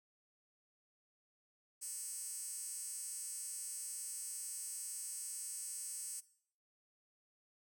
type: tone with high-pass filter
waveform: 10% pulse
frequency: 362.2 Hz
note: F#4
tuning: 37 cents flat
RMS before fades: -45 dBFS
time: 1.81-6.21 s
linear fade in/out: 20 ms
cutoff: 7900 Hz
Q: 6.1
effects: noise-tail reverb RT60 0.6 s tail -19 dB re dry